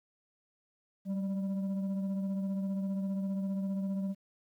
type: tone with frequency modulation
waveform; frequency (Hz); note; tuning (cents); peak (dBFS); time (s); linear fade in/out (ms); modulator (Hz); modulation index
sine; 193; G3; -27; -29; 1.05-4.15; 50; 401; 0.31
effects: tanh soft clip ceiling -29 dBFS + 11-bit

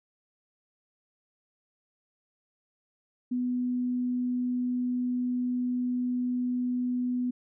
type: tone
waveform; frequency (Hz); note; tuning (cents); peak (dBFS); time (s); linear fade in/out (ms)
sine; 248.1; B3; +8; -26; 3.31-7.31; 10
effects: none

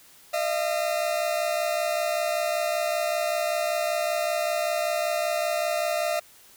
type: tone pair together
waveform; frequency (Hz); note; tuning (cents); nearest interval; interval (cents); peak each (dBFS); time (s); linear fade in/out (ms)
40% pulse; 614 / 679.2; D#5 / F5; -23 / -48; major second; 175; -26; 0.33-6.2; 10
effects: white hiss -53 dBFS RMS until 6.56 s

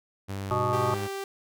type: tone with pitch glide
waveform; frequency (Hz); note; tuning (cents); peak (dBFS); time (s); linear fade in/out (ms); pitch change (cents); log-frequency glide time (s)
sawtooth; 98 to 101.51; G2 to G#2; 0 to -39; -28; 0.28-1.08; 20; +61; 0.56-0.64
type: harmonic tone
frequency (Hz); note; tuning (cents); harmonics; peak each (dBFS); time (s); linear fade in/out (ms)
123.47; B2; 0; 1 / 3 / 5 / 7 / 9 / 10; -31 / -31 / -31 / -31 / -31 / -31; 0.51-0.94; 0
type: tone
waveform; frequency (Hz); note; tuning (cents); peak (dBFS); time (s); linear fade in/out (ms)
sawtooth; 392; G4; 0; -28; 0.73-1.24; 2
effects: none

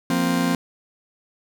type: chord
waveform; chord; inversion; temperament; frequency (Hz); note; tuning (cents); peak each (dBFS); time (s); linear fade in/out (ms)
40% pulse; F suspended fourth; none; just; 174.61 / 232.8 / 261.9; F3 / Bb3 / C4; 0 / -2 / +2; -23 / -25 / -21; 0.1-0.55; 2
effects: none

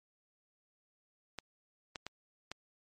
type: clicks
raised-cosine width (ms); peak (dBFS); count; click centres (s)
0.2; -23; 4; 1.387 / 1.958 / 2.066 / 2.516
effects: MP3 64 kbps

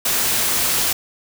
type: noise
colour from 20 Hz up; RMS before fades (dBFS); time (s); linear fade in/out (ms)
white; -19; 0.05-0.93; 5
effects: none

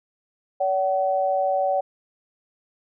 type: tone pair together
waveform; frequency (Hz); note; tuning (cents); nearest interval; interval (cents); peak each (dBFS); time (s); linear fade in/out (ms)
sine; 570 / 756.9; C#5 / F#5; +48 / +39; perfect fourth; 491; -22; 0.6-1.81; 10
effects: none

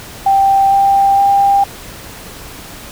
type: tone with pitch steps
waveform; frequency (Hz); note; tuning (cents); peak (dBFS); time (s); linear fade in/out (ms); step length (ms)
sine; 784 / 789.9 / 795.9; G5 / G5 / G5; 0 / +13 / +26; -7; 0.26-1.64; 5; 460
effects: pink hiss -32 dBFS RMS until 2.91 s

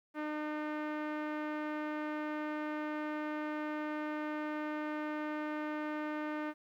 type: tone with low-pass filter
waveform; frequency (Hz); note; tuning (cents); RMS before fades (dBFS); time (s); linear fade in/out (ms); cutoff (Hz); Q
sawtooth; 303.1; D#4; -45; -38; 0.14-6.54; 50; 1800; 1.5
effects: 12-bit

